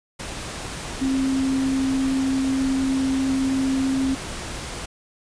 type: tone in noise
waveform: sine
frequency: 266.2 Hz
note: C4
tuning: 30 cents sharp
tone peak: -19 dBFS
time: 1.01-4.15 s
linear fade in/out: 10 ms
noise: pink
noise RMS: -32 dBFS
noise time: 0.19-4.86 s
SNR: +10 dB
effects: resampled to 22050 Hz